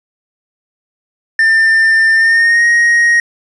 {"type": "tone with pitch glide", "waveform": "triangle", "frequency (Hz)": [1794, 1877.8], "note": ["A6", "A#6"], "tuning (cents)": [33, 12], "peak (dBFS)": -5, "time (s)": [1.39, 3.2], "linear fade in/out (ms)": 2, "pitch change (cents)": 79, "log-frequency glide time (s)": [2.15, 2.65], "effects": ["resampled to 24000 Hz"]}